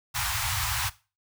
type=band-stop noise; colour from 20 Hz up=pink; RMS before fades=-28 dBFS; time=0.14-0.9 s; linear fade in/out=20 ms; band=120 to 780 Hz; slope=48 dB/octave; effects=noise-tail reverb RT60 0.3 s tail -17 dB re dry + high-pass 60 Hz 12 dB/octave